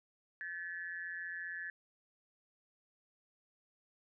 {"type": "tone with amplitude modulation", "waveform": "sine", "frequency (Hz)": 1726, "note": "A6", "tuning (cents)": -34, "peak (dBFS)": -36, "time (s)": [0.41, 1.7], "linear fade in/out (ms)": 0, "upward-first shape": "sine", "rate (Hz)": 175, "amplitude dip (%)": 90, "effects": []}